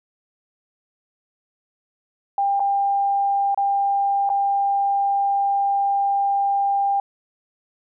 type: tone with dropouts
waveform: sine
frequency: 797 Hz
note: G5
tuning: 28 cents sharp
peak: -17 dBFS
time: 2.38-7 s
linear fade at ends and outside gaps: 2 ms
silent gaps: 2.596-2.602 / 3.546-3.575 / 4.292-4.3 s
effects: none